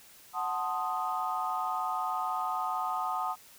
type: chord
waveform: sine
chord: F# diminished seventh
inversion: none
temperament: equal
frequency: 740 / 880 / 1046.5 / 1244.5 Hz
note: F#5 / A5 / C6 / Eb6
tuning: 0 / 0 / 0 / 0 cents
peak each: -34 / -35 / -37 / -33 dBFS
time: 0.33-3.36 s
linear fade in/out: 50 ms
effects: tanh soft clip ceiling -20 dBFS + white hiss -55 dBFS RMS until 3.58 s